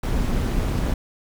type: noise with amplitude modulation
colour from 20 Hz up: brown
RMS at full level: -19 dBFS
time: 0.03-0.94 s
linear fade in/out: 5 ms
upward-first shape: sine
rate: 214 Hz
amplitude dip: 65%
effects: none